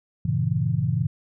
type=chord; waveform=sine; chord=G diminished seventh; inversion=none; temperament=equal; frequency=98 / 116.54 / 138.59 / 164.81 Hz; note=G2 / Bb2 / Db3 / Fb3; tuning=0 / 0 / 0 / 0 cents; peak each=-29 / -25 / -25 / -26 dBFS; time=0.25-1.07 s; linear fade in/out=5 ms; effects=none